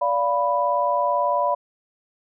sine chord, B diminished, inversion first, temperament equal with one note detuned, 580.2 / 698.5 / 987.8 Hz, D5 / F5 / B5, -21 / 0 / 0 cents, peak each -23 / -25 / -21 dBFS, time 0.01-1.55 s, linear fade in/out 10 ms, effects none

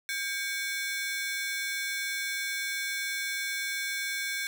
sawtooth ring-modulated tone, 1921 Hz, B6, 48 cents flat, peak -24 dBFS, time 0.09-4.47 s, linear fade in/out 0 ms, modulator 324 Hz, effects none

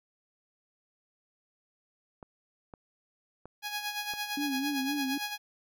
clicks, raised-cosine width 1 ms, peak -31 dBFS, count 4, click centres 2.228 / 2.738 / 3.456 / 4.137 s
10% pulse tone with tremolo, 830.6 Hz, G#5, in tune, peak -23 dBFS, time 3.62-5.38 s, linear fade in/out 50 ms, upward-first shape sine, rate 8.8 Hz, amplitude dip 60%
sine tone with vibrato, 277.2 Hz, C#4, in tune, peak -30 dBFS, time 4.37-5.18 s, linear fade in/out 5 ms, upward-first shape sine, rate 3.9 Hz, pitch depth 98 cents each way
effects none

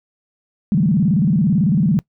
sine tone with vibrato, 176.9 Hz, F3, 23 cents sharp, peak -12 dBFS, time 0.72-1.99 s, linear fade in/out 0 ms, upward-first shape square, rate 18 Hz, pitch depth 270 cents each way, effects noise-tail reverb RT60 0.1 s tail -22 dB re dry

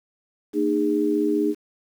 sine tone cluster, 230.3 / 305.7 / 410.3 Hz, A#3 / D#4 / G#4, -21 / -30 / -21 cents, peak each -28 / -21 / -23 dBFS, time 0.53-1.55 s, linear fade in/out 50 ms, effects 8-bit

